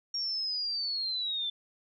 sine linear sweep, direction down, 5588 to 3506 Hz, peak -30 dBFS, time 0.14-1.5 s, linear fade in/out 5 ms, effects none

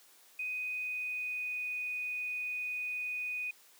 sine tone with pitch glide, 2499 to 2483 Hz, D#7 to D#7, +7 to -4 cents, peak -34 dBFS, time 0.39-3.51 s, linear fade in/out 5 ms, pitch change -11 cents, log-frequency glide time 0.54-1.69 s, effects white hiss -61 dBFS RMS until 3.79 s + high-pass 300 Hz 12 dB/octave

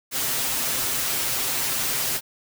white noise with comb filter, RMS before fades -25 dBFS, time 0.11-2.21 s, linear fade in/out 50 ms, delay 7.6 ms, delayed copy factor +0.85, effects none

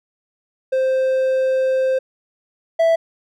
triangle tone pair in turn, 523.3 / 659.3 Hz, C5 / E5, 0 / 0 cents, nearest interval major third, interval 400 cents, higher second, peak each -13 / -10 dBFS, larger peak second, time 0.72-1.99 / 2.79-2.96 s, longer first, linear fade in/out 10 ms, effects none

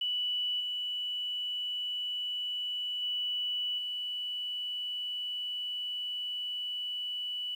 sine tone with level steps, 2960 Hz, F#7, in tune, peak -29 / -32 / -30 / -33 dBFS, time 0.01-7.55 s, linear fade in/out 5 ms, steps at 0.6 / 3.02 / 3.78 s, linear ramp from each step 5 ms, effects 10-bit

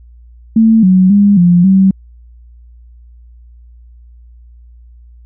sine tone with pitch steps, 223.2 / 186 / 202.8 / 175.3 / 191.6 Hz, A3 / F#3 / G#3 / F3 / G3, +25 / +9 / -41 / +7 / -39 cents, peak -4 dBFS, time 0.56-1.91 s, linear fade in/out 5 ms, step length 270 ms, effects added 59 Hz sine -36 dBFS peak until 5.25 s

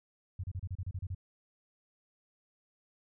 sine tone bursts, 92.2 Hz, F#2, 6 cents flat, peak -34 dBFS, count 10, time 0.39-1.148 s, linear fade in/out 5 ms, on 47 ms, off 32 ms, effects none

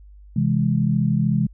sine chord, C augmented, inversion none, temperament equal with one note detuned, 131.65 / 164.81 / 207.7 Hz, C3 / E3 / G#3, +11 / 0 / 0 cents, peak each -21 dBFS, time 0.36-1.47 s, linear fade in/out 5 ms, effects added 50 Hz sine -42 dBFS peak until 1.53 s

